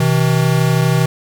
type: tone pair together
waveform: square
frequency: 127.5 / 159.99 Hz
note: C3 / D#3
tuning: -44 / +49 cents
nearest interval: major third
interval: 393 cents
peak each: -15 dBFS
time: 0-1.06 s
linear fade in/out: 5 ms
effects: none